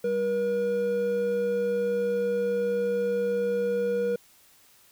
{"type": "tone pair together", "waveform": "triangle", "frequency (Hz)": [196, 479.3], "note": ["G3", "A#4"], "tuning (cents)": [0, 48], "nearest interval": "octave + minor third", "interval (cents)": 1548, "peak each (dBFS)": [-32, -22], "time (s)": [0.04, 4.16], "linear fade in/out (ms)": 5, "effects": ["white hiss -58 dBFS RMS until 4.91 s"]}